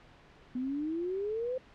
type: exponential sweep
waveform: sine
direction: up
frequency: 245.7 to 523.3 Hz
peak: -31 dBFS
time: 0.55-1.58 s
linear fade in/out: 5 ms
effects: pink hiss -57 dBFS RMS until 1.74 s + low-pass 3000 Hz 12 dB/octave